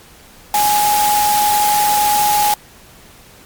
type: tone in noise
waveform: sine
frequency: 833 Hz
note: G#5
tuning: 5 cents sharp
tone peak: -12 dBFS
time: 0.54-2.54 s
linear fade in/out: 2 ms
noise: white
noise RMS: -19 dBFS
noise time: 0.54-2.54 s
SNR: +4 dB
effects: pink hiss -43 dBFS RMS until 3.45 s + MP3 96 kbps